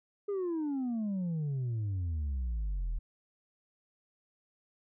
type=exponential sweep; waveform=sine; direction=down; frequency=415.3 to 38.15 Hz; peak=-28 dBFS; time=0.28-2.99 s; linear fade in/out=10 ms; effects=tanh soft clip ceiling -30 dBFS